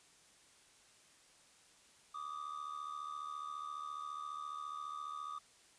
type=ring-modulated tone; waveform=triangle; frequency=1200 Hz; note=D6; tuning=37 cents sharp; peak=-37 dBFS; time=2.14-5.39 s; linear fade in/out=10 ms; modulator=37.3 Hz; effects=white hiss -65 dBFS RMS until 5.78 s + resampled to 22050 Hz

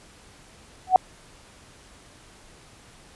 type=tone with exponential growth; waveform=sine; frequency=744 Hz; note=F#5; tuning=9 cents sharp; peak=-6 dBFS; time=0.87-0.96 s; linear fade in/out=1 ms; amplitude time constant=19 ms; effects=pink hiss -51 dBFS RMS until 3.15 s + resampled to 24000 Hz

